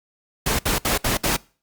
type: noise bursts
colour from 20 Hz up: pink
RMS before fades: -21 dBFS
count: 5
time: 0.46-1.366 s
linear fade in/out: 5 ms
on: 130 ms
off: 64 ms
effects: noise-tail reverb RT60 0.4 s tail -24 dB re dry + Opus 48 kbps